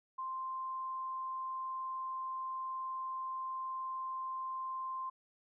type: tone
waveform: sine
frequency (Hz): 1046.5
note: C6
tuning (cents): 0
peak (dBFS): -37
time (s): 0.18-5.1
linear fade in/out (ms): 10
effects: none